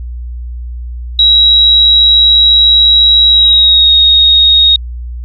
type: tone with pitch glide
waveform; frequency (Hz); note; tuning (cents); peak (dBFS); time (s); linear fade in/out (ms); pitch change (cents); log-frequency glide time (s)
sine; 3862 to 3743; B7 to A#7; -39 to +6; -3; 1.19-4.76; 2; -55; 3.29-3.92
effects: added 60 Hz sine -19 dBFS peak until 5.24 s